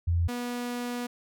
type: tone pair in turn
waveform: sine / sawtooth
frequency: 85.3 / 243.2 Hz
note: F2 / B3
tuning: -40 / -26 cents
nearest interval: octave + tritone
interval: 1814 cents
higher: second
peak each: -22 / -27 dBFS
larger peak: first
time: 0.07-0.28 / 0.28-1.07 s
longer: second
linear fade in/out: 10 ms
effects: none